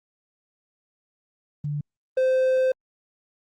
sine / triangle tone pair in turn, 146.83 / 518.6 Hz, D3 / C5, 0 / -15 cents, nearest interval octave + minor seventh, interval 2185 cents, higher second, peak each -25 / -16 dBFS, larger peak second, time 1.64-1.81 / 2.17-2.72 s, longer second, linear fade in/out 5 ms, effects Opus 24 kbps

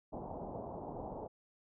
white low-pass noise, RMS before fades -44 dBFS, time 0.12-1.28 s, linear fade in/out 20 ms, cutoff 890 Hz, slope 48 dB/octave, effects none

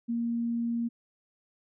sine tone, 234 Hz, A#3, 7 cents sharp, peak -27 dBFS, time 0.08-0.89 s, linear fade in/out 20 ms, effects none

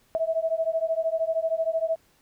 sine beating tone pair, 644 / 657 Hz, E5 / E5, -41 / -6 cents, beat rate 13 Hz, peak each -26 dBFS, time 0.15-1.96 s, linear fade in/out 0 ms, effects pink hiss -63 dBFS RMS until 2.21 s

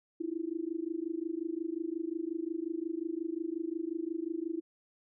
sine tone with amplitude modulation, 329.6 Hz, E4, in tune, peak -29 dBFS, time 0.2-4.61 s, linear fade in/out 10 ms, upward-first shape sine, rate 25.6 Hz, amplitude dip 95%, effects none

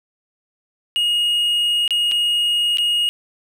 triangle tone with dropouts, 2871 Hz, F7, 47 cents sharp, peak -14 dBFS, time 0.96-3.09 s, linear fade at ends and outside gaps 0 ms, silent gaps 1.878-1.907 / 2.114-2.119 / 2.772-2.784 s, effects none

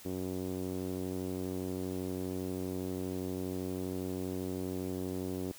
5% pulse tone with low-pass filter, 92.5 Hz, F#2, in tune, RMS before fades -37 dBFS, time 0.05-5.52 s, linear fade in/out 5 ms, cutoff 340 Hz, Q 1.7, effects white hiss -53 dBFS RMS until 5.58 s

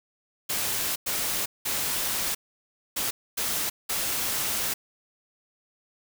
white noise bursts at uneven times, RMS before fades -28 dBFS, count 6, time 0.49-0.96 / 1.06-1.46 / 1.65-2.35 / 2.96-3.11 / 3.37-3.7 / 3.89-4.74 s, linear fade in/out 10 ms, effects none

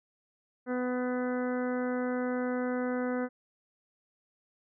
harmonic tone, 249.9 Hz, B3, 21 cents sharp, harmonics 1 / 2 / 3 / 4 / 5 / 6 / 7 / 8, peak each -31 / -33 / -42 / -46 / -44 / -42 / -49 / -49 dBFS, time 0.66-3.29 s, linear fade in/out 50 ms, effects none

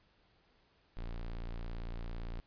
square tone, 28.87 Hz, A#0, 16 cents flat, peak -39 dBFS, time 0.97-2.4 s, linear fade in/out 0 ms, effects pink hiss -70 dBFS RMS until 2.46 s + resampled to 11025 Hz

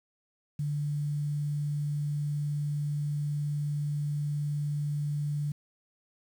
sine tone with quantisation, 146.83 Hz, D3, in tune, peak -28 dBFS, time 0.59-5.52 s, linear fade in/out 5 ms, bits 9, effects none

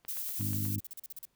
click train, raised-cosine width 0.3 ms, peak -33 dBFS, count 6, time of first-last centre 0.05-0.653 s, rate 8.29 Hz
violet noise with tremolo, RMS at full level -36 dBFS, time 0.08-0.76 s, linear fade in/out 5 ms, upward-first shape sine, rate 11 Hz, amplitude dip 25%
harmonic tone, 51.1 Hz, G#1, 27 cents flat, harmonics 2 / 3 / 4 / 5 / 6, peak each -33 / -44 / -39 / -44 / -44 dBFS, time 0.39-0.8 s, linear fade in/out 10 ms
violet noise bursts, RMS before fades -43 dBFS, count 8, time 0.78-1.253 s, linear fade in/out 2 ms, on 25 ms, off 39 ms
effects pink hiss -75 dBFS RMS until 1.35 s

